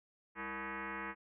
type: tone with frequency modulation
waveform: sine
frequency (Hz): 329.6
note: E4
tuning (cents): 0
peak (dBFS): -39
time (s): 0.35-1.15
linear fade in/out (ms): 50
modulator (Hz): 265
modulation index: 7.3
effects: none